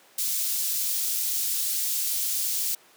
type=high-pass noise; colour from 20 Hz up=white; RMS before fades=-27 dBFS; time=0.18-2.75 s; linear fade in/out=5 ms; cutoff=4600 Hz; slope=12 dB/octave; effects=pink hiss -55 dBFS RMS until 2.96 s + high-pass 400 Hz 12 dB/octave

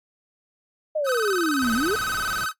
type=exponential two-way sweep; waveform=sine; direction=down then up; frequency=634 to 220 to 464 Hz; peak=-21 dBFS; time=0.95-1.96 s; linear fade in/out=10 ms; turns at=1.74 s
type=tone with vibrato; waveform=45% pulse; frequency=1394 Hz; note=F6; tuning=4 cents flat; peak=-24 dBFS; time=1.04-2.53 s; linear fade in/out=50 ms; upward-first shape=square; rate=19 Hz; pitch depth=160 cents each way
type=noise; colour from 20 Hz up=pink; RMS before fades=-38 dBFS; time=1.62-2.45 s; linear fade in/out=5 ms
effects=noise-tail reverb RT60 0.1 s tail -19 dB re dry + AAC 64 kbps

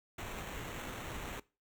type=noise with sample-and-hold; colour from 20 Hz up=pink; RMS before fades=-43 dBFS; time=0.18-1.4 s; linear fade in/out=5 ms; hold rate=4900 Hz; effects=noise-tail reverb RT60 0.3 s tail -21 dB re dry

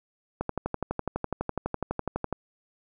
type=click train; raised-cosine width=1 ms; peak=-14 dBFS; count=24; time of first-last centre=0.41-2.327 s; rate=12 Hz; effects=none

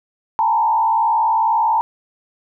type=tone with frequency modulation; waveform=sine; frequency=901 Hz; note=A5; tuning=41 cents sharp; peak=-13 dBFS; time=0.39-1.81 s; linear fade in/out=0 ms; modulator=60.1 Hz; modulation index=1.1; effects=none

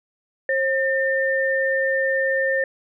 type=tone pair together; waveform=sine; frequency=535 / 1804.6 Hz; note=C5 / A6; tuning=+38 / +43 cents; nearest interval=octave + major sixth; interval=2105 cents; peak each=-21 dBFS; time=0.49-2.64 s; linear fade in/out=2 ms; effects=none

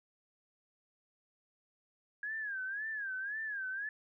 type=tone with vibrato; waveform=sine; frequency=1642 Hz; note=G#6; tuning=20 cents flat; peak=-36 dBFS; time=2.23-3.89 s; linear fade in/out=2 ms; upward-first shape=sine; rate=1.9 Hz; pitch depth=140 cents each way; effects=none

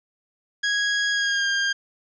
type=tone with pitch glide; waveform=sawtooth; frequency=1654 to 1605.1 Hz; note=G#6 to G6; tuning=-8 to +41 cents; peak=-17 dBFS; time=0.63-1.73 s; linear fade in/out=10 ms; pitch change=-51 cents; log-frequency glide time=1.12-1.47 s; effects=resampled to 16000 Hz + 9-bit

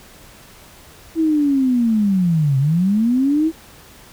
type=linear two-way sweep; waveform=sine; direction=down then up; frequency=329.6 to 130.81 to 329.6 Hz; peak=-13 dBFS; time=1.15-3.52 s; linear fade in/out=50 ms; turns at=2.58 s; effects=pink hiss -44 dBFS RMS until 4.12 s

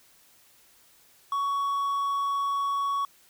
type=tone; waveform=triangle; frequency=1119 Hz; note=C#6; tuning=16 cents sharp; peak=-23 dBFS; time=1.32-3.05 s; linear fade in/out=2 ms; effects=white hiss -59 dBFS RMS until 3.29 s

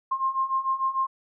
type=beating tone pair; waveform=sine; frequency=1058 / 1064.7 Hz; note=C6 / C6; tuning=+19 / +30 cents; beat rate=6.7 Hz; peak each=-28 / -25 dBFS; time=0.11-1.07 s; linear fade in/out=10 ms; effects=none

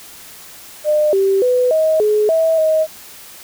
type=tone with pitch steps; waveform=sine; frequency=604 / 389.1 / 499 / 632 / 423.1 / 648 / 630 Hz; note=D5 / G4 / B4 / D#5 / G#4 / E5 / D#5; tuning=+48 / -13 / +18 / +27 / +32 / -30 / +21 cents; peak=-11 dBFS; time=0.84-2.87 s; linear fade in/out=50 ms; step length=290 ms; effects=white hiss -38 dBFS RMS until 3.43 s

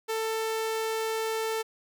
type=tone; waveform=sawtooth; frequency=444.1 Hz; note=A4; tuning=16 cents sharp; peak=-24 dBFS; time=0.08-1.63 s; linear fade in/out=20 ms; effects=none

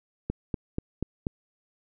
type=click train; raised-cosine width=3 ms; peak=-15 dBFS; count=5; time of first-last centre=0.3-1.269 s; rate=4.13 Hz; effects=none

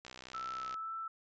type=click train; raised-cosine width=0.2 ms; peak=-30 dBFS; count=45; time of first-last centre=0.05-0.742 s; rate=63.6 Hz
type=tone with vibrato; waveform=sine; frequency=1318.5 Hz; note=E6; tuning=in tune; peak=-38 dBFS; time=0.34-1.08 s; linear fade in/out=5 ms; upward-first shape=sine; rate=2 Hz; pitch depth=13 cents each way
effects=resampled to 16000 Hz

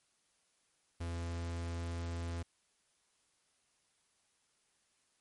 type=tone; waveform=45% pulse; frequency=84.9 Hz; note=F2; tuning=48 cents flat; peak=-37 dBFS; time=1-2.43 s; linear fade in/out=10 ms; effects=white hiss -75 dBFS RMS until 5.2 s + MP3 48 kbps

